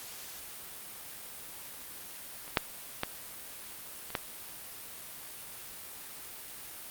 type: clicks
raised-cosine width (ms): 0.3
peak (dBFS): -30 / -7 / -13 / -27 / -13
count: 5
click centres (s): 2.479 / 2.572 / 3.034 / 4.104 / 4.152
effects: white hiss -45 dBFS RMS until 6.9 s + Opus 48 kbps